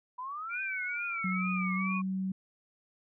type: exponential two-way sweep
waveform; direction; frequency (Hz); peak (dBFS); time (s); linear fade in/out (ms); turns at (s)
sine; up then down; 980 to 1568 to 1097; -36; 0.18-2.02; 10; 0.62
type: tone with vibrato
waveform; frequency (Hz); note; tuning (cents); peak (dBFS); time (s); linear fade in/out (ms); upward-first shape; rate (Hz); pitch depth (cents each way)
sine; 2300; D7; -37; -34; 0.49-2.02; 50; triangle; 2.2; 130
type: tone with pitch glide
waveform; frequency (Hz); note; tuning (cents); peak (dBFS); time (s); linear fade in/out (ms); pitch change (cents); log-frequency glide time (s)
sine; 185 to 189.54; F#3 to F#3; 0 to +42; -30; 1.24-2.32; 5; +42; 1.74-1.8
effects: none